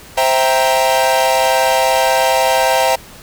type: chord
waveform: 45% pulse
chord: C dominant seventh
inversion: none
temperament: equal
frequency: 523.3 / 659.3 / 784 / 932.3 Hz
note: C5 / E5 / G5 / Bb5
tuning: 0 / 0 / 0 / 0 cents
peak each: -17 dBFS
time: 0.17-2.96 s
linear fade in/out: 10 ms
effects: pink hiss -38 dBFS RMS until 3.22 s